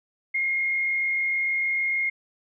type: tone with frequency modulation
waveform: sine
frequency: 2139 Hz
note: C7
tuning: 38 cents sharp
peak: -22 dBFS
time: 0.34-2.1 s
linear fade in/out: 10 ms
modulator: 46.6 Hz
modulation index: 0.58
effects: none